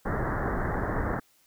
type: low-pass noise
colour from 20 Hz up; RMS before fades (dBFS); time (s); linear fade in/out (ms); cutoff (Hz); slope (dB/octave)
pink; -29; 0.05-1.2; 10; 1900; 96
effects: white hiss -64 dBFS RMS until 1.46 s